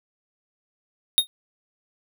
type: tone with exponential decay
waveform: square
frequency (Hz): 3711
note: A#7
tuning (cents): -9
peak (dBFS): -10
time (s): 1.18-1.27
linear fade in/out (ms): 0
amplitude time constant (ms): 18
effects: none